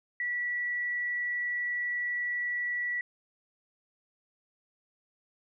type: tone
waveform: sine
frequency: 1948 Hz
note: B6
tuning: 24 cents flat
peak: -29 dBFS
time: 0.2-3.01 s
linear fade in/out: 2 ms
effects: none